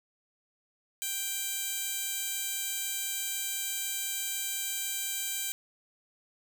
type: tone with high-pass filter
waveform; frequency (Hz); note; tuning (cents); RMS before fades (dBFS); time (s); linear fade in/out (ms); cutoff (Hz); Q
15% pulse; 786; G5; +4; -34; 1.02-5.52; 0; 5500; 0.64
effects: none